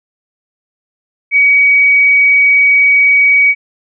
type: tone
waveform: sine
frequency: 2262 Hz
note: C#7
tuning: 34 cents sharp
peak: -5 dBFS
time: 1.31-3.55 s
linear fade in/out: 50 ms
effects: none